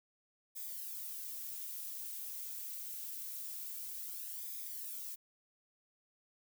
violet noise with flanger, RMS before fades -44 dBFS, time 0.55-5.16 s, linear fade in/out 20 ms, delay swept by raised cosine 0.69 to 4.59 ms, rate 0.25 Hz, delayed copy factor -0.6, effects none

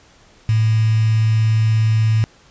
sine tone with quantisation, 110.4 Hz, A2, 6 cents sharp, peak -12 dBFS, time 0.49-2.24 s, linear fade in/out 0 ms, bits 5, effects pink hiss -50 dBFS RMS until 2.5 s + resampled to 16000 Hz

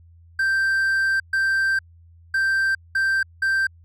triangle tone bursts at uneven times, 1568 Hz, G6, in tune, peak -16 dBFS, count 5, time 0.39-1.2 / 1.33-1.79 / 2.34-2.75 / 2.95-3.23 / 3.42-3.67 s, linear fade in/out 5 ms, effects added 84 Hz sine -47 dBFS peak until 3.84 s

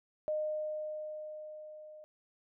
sine tone with level ramp, 613 Hz, D#5, 26 cents flat, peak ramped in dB -30 to -49 dBFS, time 0.28-2.04 s, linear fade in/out 0 ms, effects none

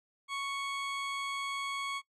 20% pulse tone, 1108.7 Hz, C#6, in tune, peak -29 dBFS, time 0.28-2.02 s, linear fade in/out 50 ms, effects noise-tail reverb RT60 0.1 s tail -22 dB re dry + low-pass 7000 Hz 12 dB/octave

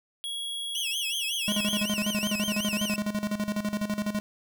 square tone, 3322 Hz, G#7, in tune, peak -32 dBFS, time 0.24-1.83 s, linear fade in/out 0 ms
sawtooth tone with vibrato, 2840 Hz, F7, 28 cents sharp, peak -27 dBFS, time 0.75-2.96 s, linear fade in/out 2 ms, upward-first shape sine, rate 5.4 Hz, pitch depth 190 cents each way
square tone with tremolo, 208.5 Hz, G#3, 7 cents sharp, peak -26 dBFS, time 1.48-4.2 s, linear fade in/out 0 ms, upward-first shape square, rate 12 Hz, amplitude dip 75%
effects none

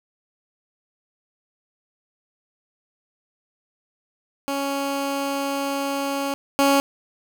15% pulse tone pair in turn, 277.9 / 277.9 Hz, C#4 / C#4, +4 / +4 cents, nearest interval unison, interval 0 cents, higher neither, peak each -17 / -9 dBFS, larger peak second, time 4.48-6.34 / 6.59-6.8 s, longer first, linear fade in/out 0 ms, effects none

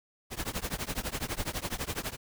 pink noise with tremolo, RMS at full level -31 dBFS, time 0.3-2.17 s, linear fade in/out 50 ms, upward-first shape triangle, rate 12 Hz, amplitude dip 100%, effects none

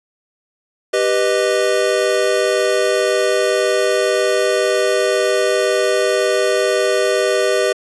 square chord, G augmented, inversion none, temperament equal with one note detuned, 392 / 493.9 / 619.4 Hz, G4 / B4 / D#5, 0 / 0 / -8 cents, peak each -19 dBFS, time 0.93-7.73 s, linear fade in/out 10 ms, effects resampled to 24000 Hz

